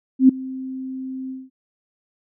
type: tone with ADSR envelope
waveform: sine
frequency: 261.6 Hz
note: C4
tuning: in tune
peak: -5 dBFS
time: 0.19-1.5 s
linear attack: 99 ms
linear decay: 7 ms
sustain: -22 dB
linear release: 200 ms
effects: none